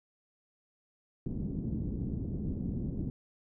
white low-pass noise, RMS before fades -35 dBFS, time 1.26-3.1 s, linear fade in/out 2 ms, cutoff 260 Hz, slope 24 dB/octave, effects none

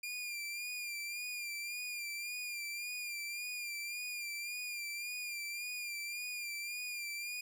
sawtooth tone with vibrato, 2400 Hz, D7, 37 cents sharp, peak -36 dBFS, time 0.03-7.41 s, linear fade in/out 5 ms, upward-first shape sine, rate 1.8 Hz, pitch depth 47 cents each way, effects none

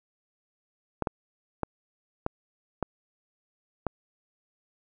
clicks, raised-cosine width 1 ms, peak -13 dBFS, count 6, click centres 1.023 / 1.072 / 1.633 / 2.264 / 2.827 / 3.867 s, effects none

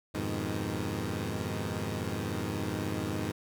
15% pulse chord, F half-diminished seventh, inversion none, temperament equal, 87.31 / 103.83 / 123.47 / 155.56 Hz, F2 / Ab2 / Cb3 / Eb3, 0 / 0 / 0 / 0 cents, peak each -31 / -29 / -33 / -33 dBFS, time 0.14-3.32 s, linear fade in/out 10 ms, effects none

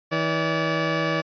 15% pulse tone pair together, 161.47 / 575 Hz, E3 / D5, -35 / -37 cents, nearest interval octave + minor seventh, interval 2198 cents, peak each -18 dBFS, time 0.11-1.22 s, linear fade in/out 20 ms, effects resampled to 11025 Hz

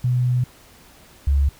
sine tone pair in turn, 124.5 / 69.87 Hz, B2 / C#2, +14 / +14 cents, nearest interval minor seventh, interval 1000 cents, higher first, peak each -16 / -14 dBFS, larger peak second, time 0.04-0.44 / 1.27-1.49 s, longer first, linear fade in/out 5 ms, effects pink hiss -49 dBFS RMS until 1.59 s

